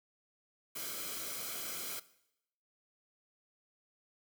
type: noise with comb filter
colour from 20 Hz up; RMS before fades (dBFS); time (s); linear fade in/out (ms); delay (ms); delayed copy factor
white; -41; 0.75-2; 10; 1.1; -0.65
effects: noise-tail reverb RT60 0.8 s tail -18 dB re dry